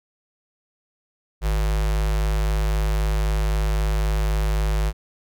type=tone with notch filter; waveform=square; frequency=51.91 Hz; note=G#1; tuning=in tune; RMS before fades=-21 dBFS; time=1.41-4.93 s; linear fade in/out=50 ms; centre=260 Hz; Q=1.9; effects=none